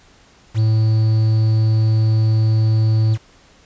triangle tone with quantisation, 110 Hz, A2, in tune, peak -10 dBFS, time 0.54-3.18 s, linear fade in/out 50 ms, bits 6, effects pink hiss -50 dBFS RMS until 3.65 s + resampled to 16000 Hz

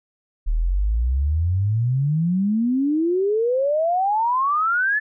sine exponential sweep, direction up, 36.71 to 1760 Hz, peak -17 dBFS, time 0.46-5 s, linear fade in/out 20 ms, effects none

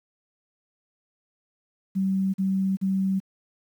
sine tone bursts, 191.8 Hz, G3, 37 cents flat, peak -21 dBFS, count 3, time 1.95-3.202 s, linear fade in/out 20 ms, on 390 ms, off 41 ms, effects 9-bit

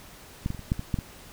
clicks, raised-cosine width 5 ms, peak -14 / -18 / -26 / -27 / -11 / -19 / -12 / -17 dBFS, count 8, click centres 0.461 / 0.504 / 0.547 / 0.593 / 0.719 / 0.794 / 0.942 / 0.988 s, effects pink hiss -48 dBFS RMS until 1.32 s

